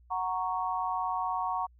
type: chord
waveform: sine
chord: F# major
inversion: none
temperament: equal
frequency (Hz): 740 / 932.3 / 1108.7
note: F#5 / A#5 / C#6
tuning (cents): 0 / 0 / 0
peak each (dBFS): -33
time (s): 0.1-1.67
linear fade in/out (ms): 20
effects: added 60 Hz sine -56 dBFS peak until 1.79 s